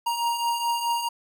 square beating tone pair, 936 / 940.7 Hz, A#5 / A#5, +7 / +15 cents, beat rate 4.7 Hz, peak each -32 / -25 dBFS, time 0.06-1.09 s, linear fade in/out 10 ms, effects none

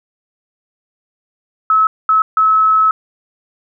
sine tone bursts at uneven times, 1294 Hz, E6, 32 cents flat, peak -8 dBFS, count 3, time 1.7-1.87 / 2.09-2.22 / 2.37-2.91 s, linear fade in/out 2 ms, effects none

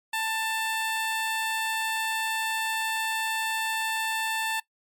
15% pulse tone, 887 Hz, A5, 14 cents sharp, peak -20 dBFS, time 0.13-4.6 s, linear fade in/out 5 ms, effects noise-tail reverb RT60 0.1 s tail -20 dB re dry + MP3 96 kbps

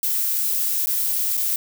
violet noise with dropouts, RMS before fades -22 dBFS, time 0.03-1.56 s, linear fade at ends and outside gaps 1 ms, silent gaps 0.86-0.87 / 1.37-1.375 s, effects none

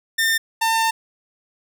sawtooth tone pair in turn, 1806 / 900.9 Hz, A6 / A5, +45 / +41 cents, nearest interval octave, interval 1204 cents, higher first, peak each -13 dBFS, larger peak neither, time 0.18-0.38 / 0.61-0.91 s, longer second, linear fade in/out 10 ms, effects none

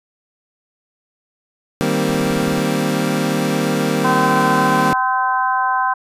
25% pulse chord, C minor seventh, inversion first, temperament equal, 155.56 / 196 / 233.1 / 261.6 Hz, Eb3 / G3 / Bb3 / C4, 0 / 0 / 0 / 0 cents, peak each -18 dBFS, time 1.81-4.93 s, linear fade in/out 0 ms
brown noise bursts, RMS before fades -32 dBFS, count 10, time 2.09-2.595 s, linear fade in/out 2 ms, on 28 ms, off 25 ms
harmonic tone, 256.8 Hz, C4, 32 cents flat, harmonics 3 / 4 / 5 / 6, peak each -20 / -17 / -28 / -22 dBFS, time 4.04-5.94 s, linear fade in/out 10 ms
effects resampled to 32000 Hz

